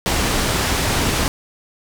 pink low-pass noise, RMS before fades -19 dBFS, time 0.06-1.28 s, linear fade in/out 0 ms, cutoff 10000 Hz, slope 12 dB/octave, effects none

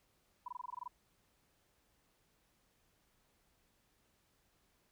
sine tone bursts, 987.8 Hz, B5, in tune, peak -40 dBFS, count 10, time 0.46-0.879 s, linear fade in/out 5 ms, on 23 ms, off 21 ms, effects pink hiss -75 dBFS RMS until 4.91 s

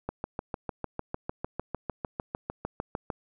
click train, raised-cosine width 1 ms, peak -17 dBFS, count 21, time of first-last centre 0.09-3.102 s, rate 6.64 Hz, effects none

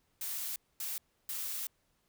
blue noise bursts at uneven times, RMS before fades -38 dBFS, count 3, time 0.21-0.56 / 0.8-0.98 / 1.29-1.67 s, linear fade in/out 2 ms, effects pink hiss -75 dBFS RMS until 2.08 s

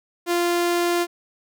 sawtooth tone, 347.3 Hz, F4, 10 cents flat, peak -15 dBFS, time 0.26-1.07 s, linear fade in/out 50 ms, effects none

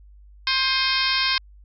harmonic tone with a mistuned harmonic, 528 Hz, C5, 16 cents sharp, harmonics 2 / 3 / 4 / 5 / 6 / 7 / 8 / 9 / 10, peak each -28 / -28 / -28 / -28 / -28 / -28 / -28 / -28 / -28 dBFS, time 0.47-1.38 s, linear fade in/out 2 ms, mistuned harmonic 5, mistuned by -78 cents, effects added 50 Hz sine -45 dBFS peak until 1.64 s

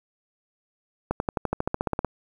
accelerating click train, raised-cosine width 1 ms, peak -10 dBFS, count 14, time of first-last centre 1.11-2.047 s, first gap 91 ms, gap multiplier 0.96, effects 8-bit

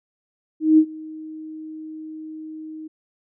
sine tone with ADSR envelope, 313.3 Hz, D#4, 12 cents sharp, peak -8 dBFS, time 0.6-2.88 s, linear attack 180 ms, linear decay 70 ms, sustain -24 dB, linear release 12 ms, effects none

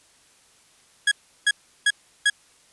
30% pulse tone bursts, 1661.2 Hz, G#6, in tune, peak -13 dBFS, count 4, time 1.07-2.3 s, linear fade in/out 5 ms, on 45 ms, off 350 ms, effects white hiss -57 dBFS RMS until 2.72 s + resampled to 24000 Hz

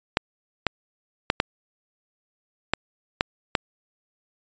clicks, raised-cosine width 0.3 ms, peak -3 dBFS, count 7, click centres 0.171 / 0.667 / 1.301 / 1.401 / 2.736 / 3.209 / 3.552 s, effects resampled to 16000 Hz

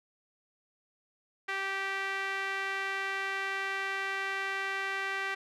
sawtooth tone with band-pass filter, 389.4 Hz, G4, 12 cents flat, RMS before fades -34 dBFS, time 1.48-5.35 s, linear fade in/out 10 ms, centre 1900 Hz, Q 2.3, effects none

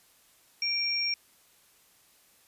sine tone pair together, 2349 / 5558 Hz, D7 / F8, 0 / -9 cents, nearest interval octave + minor third, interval 1491 cents, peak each -31 / -28 dBFS, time 0.62-1.14 s, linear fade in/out 2 ms, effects white hiss -62 dBFS RMS until 2.47 s + resampled to 32000 Hz

